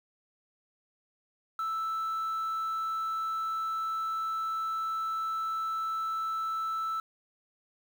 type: tone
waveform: sine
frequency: 1318.5 Hz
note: E6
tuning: in tune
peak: -27 dBFS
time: 1.59-7 s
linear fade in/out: 2 ms
effects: tanh soft clip ceiling -29 dBFS + 9-bit